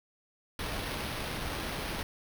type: noise with sample-and-hold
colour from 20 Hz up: pink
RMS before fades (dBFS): -36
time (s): 0.59-2.03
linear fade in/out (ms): 2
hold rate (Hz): 7350
effects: none